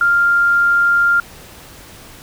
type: tone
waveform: sine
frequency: 1396.9 Hz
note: F6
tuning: in tune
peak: -10 dBFS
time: 0.01-1.2 s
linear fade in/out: 2 ms
effects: pink hiss -39 dBFS RMS until 2.22 s